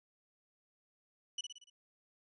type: tone with echo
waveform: 30% pulse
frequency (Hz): 2962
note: F#7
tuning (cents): +1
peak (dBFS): -33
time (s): 1.38-1.41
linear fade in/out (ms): 5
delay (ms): 58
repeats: 5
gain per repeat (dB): -5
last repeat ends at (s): 1.7
effects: resampled to 24000 Hz